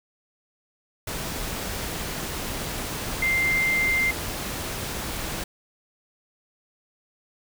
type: tone in noise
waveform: sine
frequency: 2093 Hz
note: C7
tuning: in tune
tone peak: -20 dBFS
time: 3.22-4.11 s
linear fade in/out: 5 ms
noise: pink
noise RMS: -31 dBFS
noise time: 1.07-5.44 s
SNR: +8 dB
effects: none